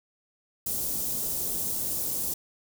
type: band-stop noise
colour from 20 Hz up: white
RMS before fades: -30 dBFS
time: 0.66-2.34 s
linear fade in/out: 5 ms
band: 480 to 7700 Hz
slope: 12 dB/octave
effects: none